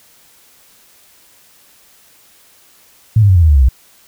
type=tone with pitch steps; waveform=sine; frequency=110 / 101.45 / 93.57 / 86.3 / 79.6 / 73.42 / 67.71 / 62.45 Hz; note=A2 / G#2 / F#2 / F2 / D#2 / D2 / C#2 / B1; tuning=0 / -40 / +20 / -20 / +40 / 0 / -40 / +20 cents; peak=-5 dBFS; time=3.16-3.688 s; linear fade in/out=5 ms; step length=66 ms; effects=white hiss -48 dBFS RMS until 4.07 s